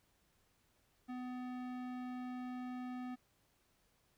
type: tone with low-pass filter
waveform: square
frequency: 250.6 Hz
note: B3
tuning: 25 cents sharp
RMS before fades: -44 dBFS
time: 1.08-3.16 s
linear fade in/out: 20 ms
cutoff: 2200 Hz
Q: 0.63
effects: pink hiss -75 dBFS RMS until 4.17 s